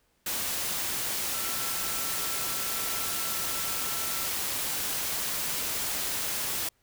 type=tone in noise; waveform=sine; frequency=1342 Hz; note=E6; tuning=31 cents sharp; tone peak=-42 dBFS; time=1.33-4.26 s; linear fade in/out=5 ms; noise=white; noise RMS=-31 dBFS; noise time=0.26-6.69 s; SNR=-14 dB; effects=pink hiss -70 dBFS RMS until 6.82 s